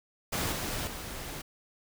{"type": "noise with level steps", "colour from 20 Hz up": "pink", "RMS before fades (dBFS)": [-31, -34, -40], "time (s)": [0.32, 1.42], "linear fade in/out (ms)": 10, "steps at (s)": [0.52, 0.87], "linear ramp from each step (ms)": 2, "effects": []}